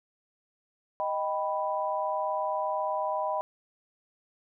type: chord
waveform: sine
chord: Eb augmented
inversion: none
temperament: equal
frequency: 622.3 / 784 / 987.8 Hz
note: Eb5 / G5 / B5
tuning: 0 / 0 / 0 cents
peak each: -31 / -33 / -31 dBFS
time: 1-3.41 s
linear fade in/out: 0 ms
effects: none